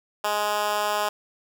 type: tone with high-pass filter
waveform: 10% pulse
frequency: 208.5 Hz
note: G#3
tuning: 7 cents sharp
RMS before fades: -25 dBFS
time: 0.24-1.09 s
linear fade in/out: 5 ms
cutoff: 700 Hz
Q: 1.2
effects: none